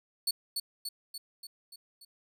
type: tone with echo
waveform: sawtooth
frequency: 4435 Hz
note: C#8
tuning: in tune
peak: -24 dBFS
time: 0.27-0.31 s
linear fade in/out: 5 ms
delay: 290 ms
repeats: 6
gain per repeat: -4 dB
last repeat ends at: 2.05 s
effects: none